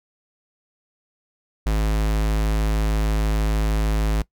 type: tone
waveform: square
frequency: 53.2 Hz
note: G#1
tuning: 42 cents sharp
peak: -19 dBFS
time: 1.66-4.22 s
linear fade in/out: 5 ms
effects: noise-tail reverb RT60 0.1 s tail -20 dB re dry